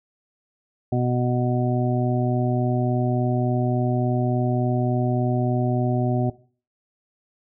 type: harmonic tone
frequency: 123.47 Hz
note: B2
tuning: in tune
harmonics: 1 / 2 / 3 / 5 / 6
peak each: -22 / -25 / -27 / -29 / -30 dBFS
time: 0.92-6.3 s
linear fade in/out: 5 ms
effects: noise-tail reverb RT60 0.4 s tail -18 dB re dry